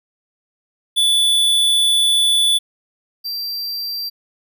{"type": "tone pair in turn", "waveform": "square", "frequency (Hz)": [3467, 4709], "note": ["A7", "D8"], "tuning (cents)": [-26, 4], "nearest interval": "perfect fourth", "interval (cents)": 530, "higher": "second", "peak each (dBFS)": [-13, -23], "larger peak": "first", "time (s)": [[0.96, 2.59], [3.24, 4.1]], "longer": "first", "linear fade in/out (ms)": 20, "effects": []}